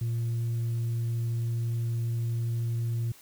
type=tone with tanh clipping; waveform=sine; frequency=116.54 Hz; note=A#2; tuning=in tune; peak=-27 dBFS; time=0.01-3.12 s; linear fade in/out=5 ms; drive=1 dB; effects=white hiss -54 dBFS RMS until 3.21 s